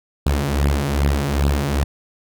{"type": "beating tone pair", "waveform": "sawtooth", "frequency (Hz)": [69.2, 71.7], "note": ["C#2", "D2"], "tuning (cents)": [-2, -41], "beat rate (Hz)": 2.5, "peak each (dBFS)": [-16, -15], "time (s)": [0.26, 1.84], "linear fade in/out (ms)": 5, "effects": []}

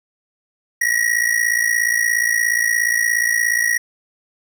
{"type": "ring-modulated tone", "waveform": "square", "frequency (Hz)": 1905, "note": "A#6", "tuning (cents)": 37, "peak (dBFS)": -13, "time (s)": [0.81, 3.78], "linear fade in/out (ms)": 5, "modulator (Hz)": 28.5, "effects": []}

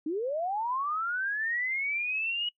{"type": "linear sweep", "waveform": "sine", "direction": "up", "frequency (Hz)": [290, 2924], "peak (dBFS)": -28, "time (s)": [0.06, 2.49], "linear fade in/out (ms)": 5, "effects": ["noise-tail reverb RT60 0.1 s tail -21 dB re dry"]}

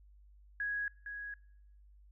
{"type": "tone with echo", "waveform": "sine", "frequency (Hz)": 1661.2, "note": "G#6", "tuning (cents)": 0, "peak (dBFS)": -33, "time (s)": [0.6, 0.88], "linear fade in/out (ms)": 2, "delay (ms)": 460, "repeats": 1, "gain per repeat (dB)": -7, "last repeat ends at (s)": 1.34, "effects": ["noise-tail reverb RT60 0.9 s tail -26 dB re dry", "added 50 Hz sine -57 dBFS peak until 2.11 s"]}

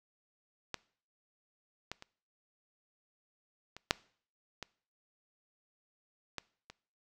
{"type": "clicks", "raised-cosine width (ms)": 0.2, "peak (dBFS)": [-18, -21, -30, -29, -7, -23, -20, -30], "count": 8, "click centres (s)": [0.743, 1.916, 2.024, 3.766, 3.909, 4.627, 6.383, 6.7], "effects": ["noise-tail reverb RT60 0.5 s tail -22 dB re dry"]}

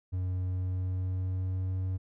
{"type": "tone with pitch glide", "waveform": "triangle", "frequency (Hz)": [91.8, 93.4], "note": ["F#2", "F#2"], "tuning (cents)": [-13, 17], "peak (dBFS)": -27, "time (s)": [0.12, 1.98], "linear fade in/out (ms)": 20, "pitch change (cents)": 30, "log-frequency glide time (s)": [0.43, 1.77], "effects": []}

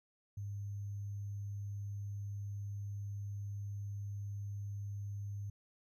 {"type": "tone with sample-and-hold", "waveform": "sine", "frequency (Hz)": 101.2, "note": "G#2", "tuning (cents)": -44, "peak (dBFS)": -39, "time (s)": [0.37, 5.5], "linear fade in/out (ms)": 5, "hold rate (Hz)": 6300, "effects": ["resampled to 32000 Hz"]}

